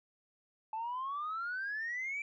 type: exponential sweep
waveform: sine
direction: up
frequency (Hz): 865 to 2349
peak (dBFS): -34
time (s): 0.73-2.22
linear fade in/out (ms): 2
effects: tanh soft clip ceiling -32 dBFS